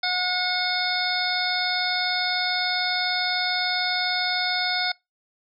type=harmonic tone; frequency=727 Hz; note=F#5; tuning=31 cents flat; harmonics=1 / 2 / 3 / 5 / 6 / 7; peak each=-29 / -29 / -29 / -29 / -29 / -29 dBFS; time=0.03-4.92 s; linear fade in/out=5 ms; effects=noise-tail reverb RT60 0.2 s tail -24 dB re dry